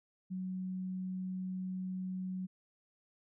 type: tone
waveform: sine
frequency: 185.7 Hz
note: F#3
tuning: 7 cents sharp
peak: -36 dBFS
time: 0.3-2.47 s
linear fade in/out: 20 ms
effects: none